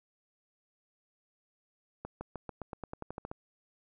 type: accelerating click train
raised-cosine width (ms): 1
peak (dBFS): -25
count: 13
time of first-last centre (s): 2.05-3.315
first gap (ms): 160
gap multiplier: 0.92
effects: none